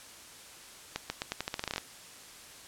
accelerating click train, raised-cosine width 0.2 ms, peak -15 dBFS, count 14, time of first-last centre 0.96-1.78 s, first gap 140 ms, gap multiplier 0.85, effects white hiss -50 dBFS RMS until 2.67 s + low-pass 10000 Hz 12 dB/octave

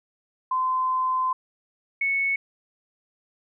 sine tone pair in turn, 1030 / 2209 Hz, C6 / C#7, -28 / -7 cents, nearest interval octave + minor second, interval 1321 cents, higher second, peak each -21 / -21 dBFS, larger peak neither, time 0.51-1.33 / 2.01-2.36 s, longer first, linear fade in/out 5 ms, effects none

